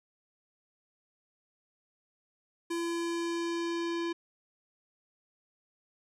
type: tone with low-pass filter sweep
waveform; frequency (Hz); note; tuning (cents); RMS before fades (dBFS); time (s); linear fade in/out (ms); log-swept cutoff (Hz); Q
square; 338.6; E4; +46; -33; 2.7-4.13; 10; 10000 to 4100; 1.1
effects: none